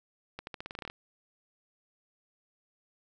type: accelerating click train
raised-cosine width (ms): 0.3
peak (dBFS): -23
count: 12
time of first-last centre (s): 0.39-0.9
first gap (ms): 81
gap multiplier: 0.88
effects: none